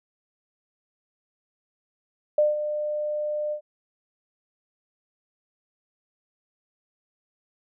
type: tone with ADSR envelope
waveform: sine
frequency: 600 Hz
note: D5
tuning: 37 cents sharp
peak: -15 dBFS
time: 2.38-3.61 s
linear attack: 4 ms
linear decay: 170 ms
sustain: -10 dB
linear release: 89 ms
effects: none